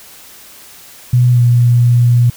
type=tone with pitch glide; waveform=sine; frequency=123.47 to 120.65 Hz; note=B2 to B2; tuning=0 to -40 cents; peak=-6 dBFS; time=1.13-2.3 s; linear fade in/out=5 ms; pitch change=-40 cents; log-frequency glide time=1.31-1.4 s; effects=white hiss -38 dBFS RMS until 2.36 s